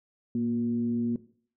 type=tone with frequency modulation; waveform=sine; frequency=235.9 Hz; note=A#3; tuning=21 cents sharp; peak=-25 dBFS; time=0.35-1.16 s; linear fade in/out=2 ms; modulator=125 Hz; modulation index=0.43; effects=noise-tail reverb RT60 0.5 s tail -17 dB re dry